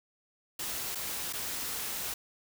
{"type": "noise with dropouts", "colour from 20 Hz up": "white", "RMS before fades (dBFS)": -36, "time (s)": [0.59, 2.14], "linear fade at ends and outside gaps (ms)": 5, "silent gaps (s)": [[0.949, 0.954], [1.328, 1.333]], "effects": []}